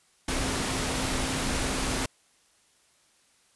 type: tone in noise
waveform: sine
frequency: 261.6 Hz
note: C4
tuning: in tune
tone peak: -36 dBFS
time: 0.28-2.06 s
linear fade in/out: 5 ms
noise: pink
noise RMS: -29 dBFS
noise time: 0.28-2.06 s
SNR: -10 dB
effects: white hiss -64 dBFS RMS until 3.55 s + resampled to 24000 Hz